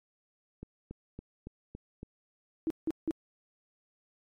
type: click train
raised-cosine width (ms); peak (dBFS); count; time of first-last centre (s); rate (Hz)
3; -29; 6; 0.63-2.031; 3.57
type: tone bursts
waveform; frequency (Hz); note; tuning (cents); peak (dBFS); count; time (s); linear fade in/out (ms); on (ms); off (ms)
sine; 321.9; E4; -41; -27; 3; 2.67-3.109; 0; 33; 170
effects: MP3 64 kbps